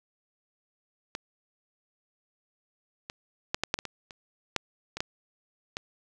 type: clicks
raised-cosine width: 0.2 ms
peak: -16 / -20 / -9 / -9 / -7 / -17 / -18 / -26 / -8 / -18 / -11 / -16 dBFS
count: 12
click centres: 1.151 / 3.099 / 3.545 / 3.636 / 3.741 / 3.789 / 3.853 / 4.108 / 4.563 / 4.97 / 5.005 / 5.769 s
effects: none